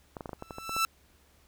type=clicks; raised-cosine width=1 ms; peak=-24 dBFS; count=10; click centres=0.168 / 0.208 / 0.258 / 0.293 / 0.332 / 0.424 / 0.508 / 0.584 / 0.694 / 0.765 s
type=tone with exponential growth; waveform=sawtooth; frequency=1327 Hz; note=E6; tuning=11 cents sharp; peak=-19 dBFS; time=0.39-0.85 s; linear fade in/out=1 ms; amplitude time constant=100 ms
effects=added 71 Hz sine -64 dBFS peak until 1.47 s + pink hiss -64 dBFS RMS until 1.47 s